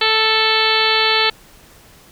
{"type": "harmonic tone with a mistuned harmonic", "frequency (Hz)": 440, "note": "A4", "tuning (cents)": 0, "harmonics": [1, 2, 3, 4, 5, 6, 7, 8, 9, 10], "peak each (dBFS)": [-22, -22, -22, -22, -22, -22, -22, -22, -22, -22], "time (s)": [0.01, 1.3], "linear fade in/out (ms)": 5, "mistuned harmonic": 8, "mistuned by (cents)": -24, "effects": ["pink hiss -46 dBFS RMS until 2.11 s"]}